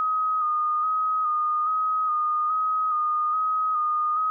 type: tone with vibrato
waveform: sine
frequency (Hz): 1244.5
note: D#6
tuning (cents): 0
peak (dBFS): -21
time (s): 0-4.3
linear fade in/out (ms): 0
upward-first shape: square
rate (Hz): 1.2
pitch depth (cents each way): 26
effects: none